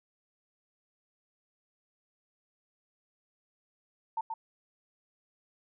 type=tone with echo; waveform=sine; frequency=898 Hz; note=A5; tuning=35 cents sharp; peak=-29 dBFS; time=4.17-4.21 s; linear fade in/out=5 ms; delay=130 ms; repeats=1; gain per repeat=-4 dB; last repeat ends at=4.34 s; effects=none